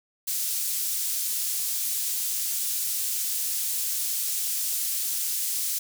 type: high-pass noise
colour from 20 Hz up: pink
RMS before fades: -28 dBFS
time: 0.27-5.79 s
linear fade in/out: 10 ms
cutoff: 7200 Hz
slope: 12 dB/octave
effects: none